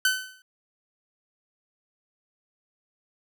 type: tone with exponential decay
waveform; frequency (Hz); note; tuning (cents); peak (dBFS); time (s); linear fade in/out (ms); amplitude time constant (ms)
sawtooth; 1518; F#6; +44; -14; 0.05-0.42; 2; 80
effects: none